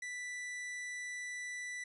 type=tone; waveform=45% pulse; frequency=1975.5 Hz; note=B6; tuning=in tune; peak=-40 dBFS; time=0.02-1.84 s; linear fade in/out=5 ms; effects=resampled to 24000 Hz